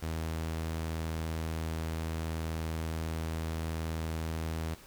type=tone; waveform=sawtooth; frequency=80.7 Hz; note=E2; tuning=36 cents flat; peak=-29 dBFS; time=0.02-4.75 s; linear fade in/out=10 ms; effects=pink hiss -54 dBFS RMS until 4.86 s